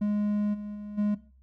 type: tone with level steps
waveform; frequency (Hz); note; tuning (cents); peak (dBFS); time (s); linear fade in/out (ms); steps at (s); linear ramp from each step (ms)
triangle; 207.7; G#3; 0; -22 / -32 / -34 / -21; 0.01-1.15; 10; 0.53 / 0.74 / 0.97; 20
effects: noise-tail reverb RT60 0.4 s tail -17 dB re dry + added 65 Hz sine -55 dBFS peak until 1.42 s